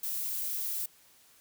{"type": "noise", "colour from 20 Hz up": "violet", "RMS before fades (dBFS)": -34, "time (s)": [0.03, 0.86], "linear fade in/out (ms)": 5, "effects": ["white hiss -61 dBFS RMS until 1.4 s"]}